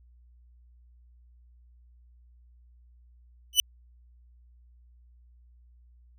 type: tone with exponential growth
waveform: sawtooth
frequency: 2981 Hz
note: F#7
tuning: 12 cents sharp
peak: -9 dBFS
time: 3.53-3.6 s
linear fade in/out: 1 ms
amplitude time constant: 15 ms
effects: added 60 Hz sine -54 dBFS peak until 6.18 s